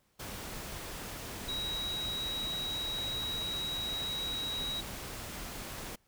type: tone in noise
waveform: sine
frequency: 3840 Hz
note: B7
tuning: 49 cents flat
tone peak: -34 dBFS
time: 1.48-4.81 s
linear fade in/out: 10 ms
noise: pink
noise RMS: -42 dBFS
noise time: 0.19-5.96 s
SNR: +5 dB
effects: pink hiss -72 dBFS RMS until 6.07 s